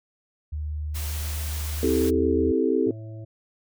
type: tone with pitch glide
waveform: sine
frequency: 75.6 to 80.56 Hz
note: D#2 to E2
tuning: -49 to -39 cents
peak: -27 dBFS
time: 0.52-2.52 s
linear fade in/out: 10 ms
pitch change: +110 cents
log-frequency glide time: 1.93-2.13 s
type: noise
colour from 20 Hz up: white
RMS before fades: -36 dBFS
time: 0.94-2.11 s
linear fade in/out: 20 ms
type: chord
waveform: sine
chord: A minor seventh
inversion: first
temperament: equal with one note detuned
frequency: 261.6 / 325.7 / 392 / 440 Hz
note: C4 / E4 / G4 / A4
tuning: 0 / -21 / 0 / 0 cents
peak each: -25 dBFS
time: 1.83-2.91 s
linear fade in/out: 2 ms
type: harmonic tone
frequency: 110 Hz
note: A2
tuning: in tune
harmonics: 1 / 3 / 5 / 6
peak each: -35 / -45 / -49 / -51 dBFS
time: 2.86-3.25 s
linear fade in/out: 10 ms
effects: none